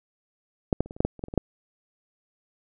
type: clicks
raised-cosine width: 2 ms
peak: -7 / -8 / -29 / -24 / -29 / -7 / -11 / -30 / -16 / -28 / -20 / -6 dBFS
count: 12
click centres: 0.728 / 0.806 / 0.86 / 0.909 / 0.965 / 1.005 / 1.05 / 1.193 / 1.239 / 1.284 / 1.339 / 1.377 s
effects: none